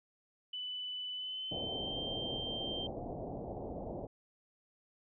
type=tone with pitch glide; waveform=sine; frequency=2992 to 3150 Hz; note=F#7 to G7; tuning=+19 to +8 cents; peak=-38 dBFS; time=0.53-2.87 s; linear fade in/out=5 ms; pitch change=+89 cents; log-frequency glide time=1.11-1.98 s
type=low-pass noise; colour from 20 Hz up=white; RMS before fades=-42 dBFS; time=1.51-4.07 s; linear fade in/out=10 ms; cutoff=740 Hz; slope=48 dB/octave
effects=none